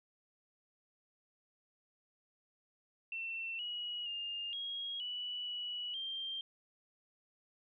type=tone with pitch steps; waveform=sine; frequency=2692 / 2910 / 2817 / 3282 / 2954 / 2938 / 3172 Hz; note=E7 / F#7 / F7 / G#7 / F#7 / F#7 / G7; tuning=+36 / -29 / +14 / -21 / -3 / -13 / +20 cents; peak=-38 dBFS; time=3.12-6.41 s; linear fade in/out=2 ms; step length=470 ms; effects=none